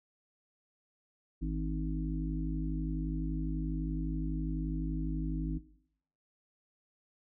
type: harmonic tone with a mistuned harmonic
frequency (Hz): 51.91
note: G#1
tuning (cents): 0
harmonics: 1 / 3 / 5 / 6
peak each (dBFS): -33 / -38 / -40 / -41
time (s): 1.41-5.59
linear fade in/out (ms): 20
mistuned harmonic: 3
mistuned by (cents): +55
effects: noise-tail reverb RT60 0.7 s tail -17 dB re dry